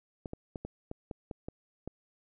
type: clicks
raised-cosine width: 2 ms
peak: -25 dBFS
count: 9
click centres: 0.258 / 0.334 / 0.558 / 0.65 / 0.914 / 1.112 / 1.312 / 1.485 / 1.876 s
effects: none